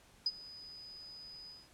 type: tone with ADSR envelope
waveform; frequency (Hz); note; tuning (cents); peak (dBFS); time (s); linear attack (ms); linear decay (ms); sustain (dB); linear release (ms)
sine; 4988; D#8; +3; -27; 0.26-1.69; 4; 41; -21; 200
effects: pink hiss -63 dBFS RMS until 1.73 s + low-pass 11000 Hz 12 dB/octave